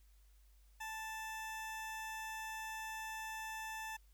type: tone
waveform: 20% pulse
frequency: 880 Hz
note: A5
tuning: in tune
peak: -38 dBFS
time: 0.8-3.97 s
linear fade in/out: 10 ms
effects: added 50 Hz sine -62 dBFS peak until 4.13 s + white hiss -75 dBFS RMS until 4.13 s